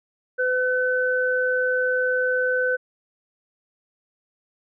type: tone pair together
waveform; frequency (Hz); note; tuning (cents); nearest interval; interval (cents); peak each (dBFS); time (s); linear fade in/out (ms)
sine; 505.9 / 1514; B4 / F#6; +42 / +39; octave + perfect fifth; 1897; -22; 0.38-2.77; 20
effects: none